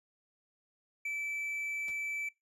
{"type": "tone", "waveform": "triangle", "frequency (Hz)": 2316, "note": "D7", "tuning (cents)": -25, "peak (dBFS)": -32, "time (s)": [1.05, 2.29], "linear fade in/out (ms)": 5}
{"type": "noise with exponential decay", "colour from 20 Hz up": "pink", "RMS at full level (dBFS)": -49, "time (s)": [1.88, 1.98], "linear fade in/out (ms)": 0, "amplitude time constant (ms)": 20}
{"effects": ["noise-tail reverb RT60 0.2 s tail -23 dB re dry", "resampled to 32000 Hz"]}